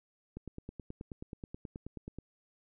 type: click train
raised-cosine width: 3 ms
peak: -29 dBFS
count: 18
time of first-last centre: 0.37-2.186 s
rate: 9.36 Hz
effects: none